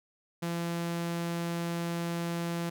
sawtooth tone, 170 Hz, F3, 46 cents flat, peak -27 dBFS, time 0.42-2.7 s, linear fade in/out 10 ms, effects none

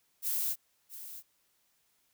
violet noise with echo, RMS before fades -32 dBFS, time 0.22-0.56 s, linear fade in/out 50 ms, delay 670 ms, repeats 1, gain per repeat -13 dB, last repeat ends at 1.23 s, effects white hiss -73 dBFS RMS until 2.13 s

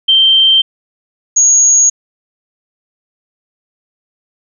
sine tone pair in turn, 3136 / 6645 Hz, G7 / G#8, 0 / 0 cents, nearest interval octave + minor second, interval 1300 cents, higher second, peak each -5 dBFS, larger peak neither, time 0.08-0.62 / 1.36-1.9 s, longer neither, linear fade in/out 10 ms, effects none

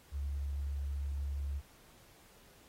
sine tone, 70.4 Hz, C#2, 27 cents sharp, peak -34 dBFS, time 0.11-1.62 s, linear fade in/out 50 ms, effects pink hiss -62 dBFS RMS until 2.68 s + AAC 48 kbps

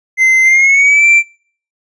triangle tone with pitch glide, 2068 to 2348 Hz, C7 to D7, -21 to -1 cents, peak -4 dBFS, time 0.17-1.23 s, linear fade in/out 50 ms, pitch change +220 cents, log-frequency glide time 0.43-1.06 s, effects noise-tail reverb RT60 0.5 s tail -21 dB re dry + resampled to 22050 Hz

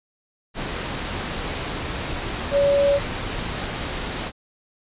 sine tone in noise, 565 Hz, C#5, 33 cents sharp, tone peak -15 dBFS, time 2.51-3 s, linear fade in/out 50 ms, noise pink, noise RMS -28 dBFS, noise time 0.54-4.32 s, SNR +10 dB, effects resampled to 8000 Hz

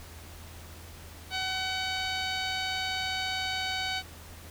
15% pulse tone with low-pass filter, 754 Hz, F#5, 32 cents sharp, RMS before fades -32 dBFS, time 1.3-4.03 s, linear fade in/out 50 ms, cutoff 4600 Hz, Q 8.1, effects added 82 Hz sine -47 dBFS peak until 4.5 s + pink hiss -49 dBFS RMS until 4.5 s

